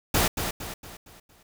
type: noise with echo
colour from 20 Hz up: pink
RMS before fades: -22 dBFS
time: 0.14-0.28 s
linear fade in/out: 5 ms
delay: 230 ms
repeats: 5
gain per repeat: -7 dB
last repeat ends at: 1.43 s
effects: none